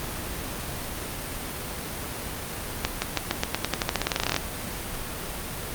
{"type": "accelerating click train", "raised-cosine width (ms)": 0.2, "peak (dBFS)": -5, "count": 22, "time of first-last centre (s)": [2.85, 4.364], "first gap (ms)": 170, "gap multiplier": 0.9, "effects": ["pink hiss -33 dBFS RMS until 5.74 s", "Opus 32 kbps"]}